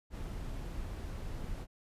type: noise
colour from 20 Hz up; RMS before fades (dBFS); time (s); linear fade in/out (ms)
brown; -40; 0.1-1.67; 50
effects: resampled to 32000 Hz